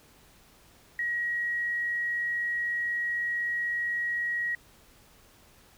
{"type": "tone", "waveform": "sine", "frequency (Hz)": 1902, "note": "A#6", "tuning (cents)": 34, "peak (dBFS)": -27, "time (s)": [0.99, 4.55], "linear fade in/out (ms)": 2, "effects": ["pink hiss -58 dBFS RMS until 5.77 s"]}